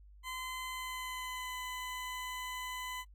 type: tone with pitch glide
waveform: 20% pulse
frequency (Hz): 1026 to 1006.6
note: C6 to B5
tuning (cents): -34 to +33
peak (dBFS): -34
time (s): 0.23-3.05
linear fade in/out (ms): 50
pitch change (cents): -33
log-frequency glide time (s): 0.7-1.58
effects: added 50 Hz sine -54 dBFS peak until 3.14 s + AAC 64 kbps